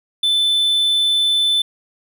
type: tone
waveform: triangle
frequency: 3520 Hz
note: A7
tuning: in tune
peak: -12 dBFS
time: 0.23-1.62 s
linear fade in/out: 5 ms
effects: none